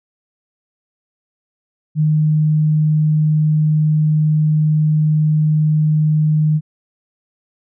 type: tone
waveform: sine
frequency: 153.7 Hz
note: D#3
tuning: 21 cents flat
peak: -11 dBFS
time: 1.95-6.61 s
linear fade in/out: 50 ms
effects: none